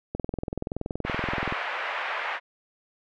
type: click train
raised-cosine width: 2 ms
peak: -16 dBFS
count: 30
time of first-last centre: 0.15-1.524 s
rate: 21.1 Hz
type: band-pass noise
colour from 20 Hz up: white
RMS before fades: -31 dBFS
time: 1.04-2.4 s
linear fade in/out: 50 ms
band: 580 to 2300 Hz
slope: 24 dB/octave
effects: none